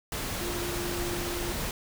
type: tone in noise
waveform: sine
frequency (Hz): 349.2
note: F4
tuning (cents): 0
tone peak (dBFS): -34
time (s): 0.41-1.52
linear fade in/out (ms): 2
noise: pink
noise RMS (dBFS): -33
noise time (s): 0.12-1.71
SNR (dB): -4
effects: none